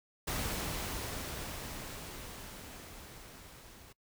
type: noise with level ramp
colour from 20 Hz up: pink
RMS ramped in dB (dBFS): -35 to -55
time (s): 0.27-3.93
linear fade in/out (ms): 10
effects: noise-tail reverb RT60 0.1 s tail -23 dB re dry